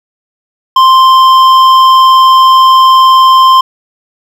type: tone with hard clipping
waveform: triangle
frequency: 1046.5 Hz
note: C6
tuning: in tune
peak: -3 dBFS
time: 0.76-3.61 s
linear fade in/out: 5 ms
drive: 12 dB
effects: none